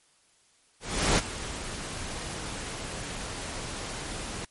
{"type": "noise with ADSR envelope", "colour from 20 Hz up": "pink", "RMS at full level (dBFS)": -22, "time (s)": [0.8, 4.45], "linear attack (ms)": 380, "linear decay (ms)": 24, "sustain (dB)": -14, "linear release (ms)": 5, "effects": ["white hiss -64 dBFS RMS until 4.5 s", "MP3 48 kbps"]}